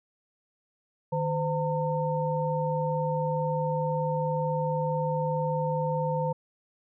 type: tone cluster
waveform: sine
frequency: 154.1 / 513 / 909 Hz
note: D#3 / C5 / A#5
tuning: -16 / -34 / -44 cents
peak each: -29 / -29 / -31 dBFS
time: 1.12-6.33 s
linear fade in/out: 10 ms
effects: none